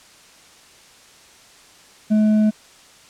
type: tone with hard clipping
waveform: sine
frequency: 214.1 Hz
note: A3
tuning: 47 cents flat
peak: -14 dBFS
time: 2.1-2.51 s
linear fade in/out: 20 ms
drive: 4 dB
effects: white hiss -48 dBFS RMS until 3.09 s + low-pass 8000 Hz 12 dB/octave